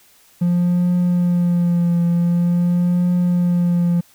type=tone with vibrato; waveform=triangle; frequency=174.61 Hz; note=F3; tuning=in tune; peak=-11 dBFS; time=0.41-4.01 s; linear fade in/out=10 ms; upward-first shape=triangle; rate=0.46 Hz; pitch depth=32 cents each way; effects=tanh soft clip ceiling -7 dBFS + white hiss -52 dBFS RMS until 4.14 s